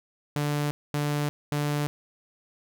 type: tone bursts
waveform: sawtooth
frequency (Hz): 146.83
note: D3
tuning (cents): 0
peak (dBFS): -21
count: 3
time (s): 0.36-1.87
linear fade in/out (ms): 0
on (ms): 350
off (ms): 230
effects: none